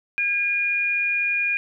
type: tone pair together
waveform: sine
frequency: 1623 / 2432 Hz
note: G#6 / D#7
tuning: -40 / -40 cents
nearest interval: perfect fifth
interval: 700 cents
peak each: -30 / -20 dBFS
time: 0.18-1.57 s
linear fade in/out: 0 ms
effects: none

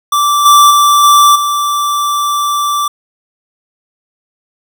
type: tone with level steps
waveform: square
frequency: 1168 Hz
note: D6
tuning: 10 cents flat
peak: -9 / -3 / -6 / -4 / -12 dBFS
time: 0.12-2.88 s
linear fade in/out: 5 ms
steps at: 0.45 / 0.7 / 1.03 / 1.35 s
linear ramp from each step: 10 ms
effects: none

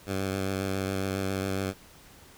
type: tone with vibrato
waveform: 10% pulse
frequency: 96.3 Hz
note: G2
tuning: 30 cents flat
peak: -20 dBFS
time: 0.06-1.74 s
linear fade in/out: 50 ms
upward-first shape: square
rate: 7.3 Hz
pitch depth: 19 cents each way
effects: pink hiss -53 dBFS RMS until 2.37 s

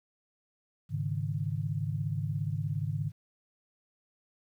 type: chord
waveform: sine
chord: Ab suspended fourth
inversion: none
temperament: equal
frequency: 103.83 / 138.59 / 155.56 Hz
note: Ab2 / Db3 / Eb3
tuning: 0 / 0 / 0 cents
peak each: -34 dBFS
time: 0.89-3.12 s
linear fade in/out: 50 ms
effects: 11-bit

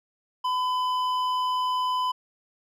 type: tone with hard clipping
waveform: triangle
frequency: 1007 Hz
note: B5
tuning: 33 cents sharp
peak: -25 dBFS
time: 0.44-2.12 s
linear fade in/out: 10 ms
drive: 12 dB
effects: none

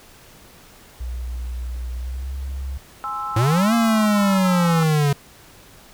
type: tone with pitch glide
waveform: sine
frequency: 60.9 to 67.18 Hz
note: B1 to C2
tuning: -24 to +46 cents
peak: -25 dBFS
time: 1-2.78 s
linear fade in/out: 10 ms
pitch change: +170 cents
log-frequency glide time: 1.96-2.34 s
type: chord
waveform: sine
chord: Ab augmented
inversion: none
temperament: equal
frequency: 830.6 / 1046.5 / 1318.5 Hz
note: Ab5 / C6 / E6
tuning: 0 / 0 / 0 cents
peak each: -31 / -32 / -26 dBFS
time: 3.04-4.83 s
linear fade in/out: 0 ms
type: linear two-way sweep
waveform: square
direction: up then down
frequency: 103.83 to 233.9 to 139.9 Hz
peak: -16 dBFS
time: 3.36-5.13 s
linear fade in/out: 5 ms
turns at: 3.74 s
effects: pink hiss -47 dBFS RMS until 5.93 s

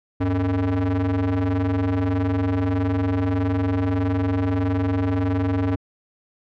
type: ring-modulated tone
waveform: square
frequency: 89.1 Hz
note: F2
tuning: 35 cents sharp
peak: -17 dBFS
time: 0.2-5.76 s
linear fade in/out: 10 ms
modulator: 189 Hz
effects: low-pass 2000 Hz 12 dB/octave

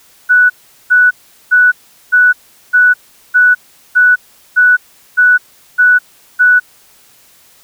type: tone bursts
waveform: sine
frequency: 1480 Hz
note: F#6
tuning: in tune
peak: -4 dBFS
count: 11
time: 0.29-6.6 s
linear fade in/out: 20 ms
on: 210 ms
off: 400 ms
effects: white hiss -46 dBFS RMS until 7.63 s

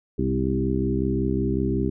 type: harmonic tone with a mistuned harmonic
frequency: 65.41 Hz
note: C2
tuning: in tune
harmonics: 1 / 2 / 3 / 4 / 5 / 6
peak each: -28 / -28 / -28 / -28 / -28 / -28 dBFS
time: 0.18-1.9 s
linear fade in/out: 10 ms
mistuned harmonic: 3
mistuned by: +31 cents
effects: none

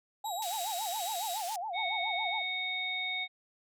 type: tone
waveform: 20% pulse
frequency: 3834 Hz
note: A#7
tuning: 48 cents sharp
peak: -34 dBFS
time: 0.24-1.39 s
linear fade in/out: 20 ms
type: tone with vibrato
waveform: sine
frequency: 784 Hz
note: G5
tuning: in tune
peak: -34 dBFS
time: 0.24-2.42 s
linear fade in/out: 5 ms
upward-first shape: sine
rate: 7.2 Hz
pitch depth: 230 cents each way
type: band-pass noise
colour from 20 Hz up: pink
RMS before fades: -42 dBFS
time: 0.42-1.56 s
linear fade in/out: 2 ms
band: 3600 to 14000 Hz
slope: 12 dB/octave
type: harmonic tone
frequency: 740 Hz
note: F#5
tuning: in tune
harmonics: 1 / 3 / 5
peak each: -43 / -34 / -36 dBFS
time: 1.73-3.28 s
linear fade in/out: 50 ms
effects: none

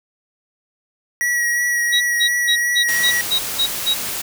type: tone with vibrato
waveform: square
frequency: 1919 Hz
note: A#6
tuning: 50 cents sharp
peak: -17 dBFS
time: 1.21-3.21 s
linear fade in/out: 0 ms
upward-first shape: sine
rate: 2.8 Hz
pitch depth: 18 cents each way
type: tone bursts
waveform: sine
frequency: 3824 Hz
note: A#7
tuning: 43 cents sharp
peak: -14 dBFS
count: 8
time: 1.92-3.946 s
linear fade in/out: 20 ms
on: 87 ms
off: 190 ms
type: noise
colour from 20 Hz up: white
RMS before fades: -25 dBFS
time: 2.88-4.22 s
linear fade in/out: 10 ms
effects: none

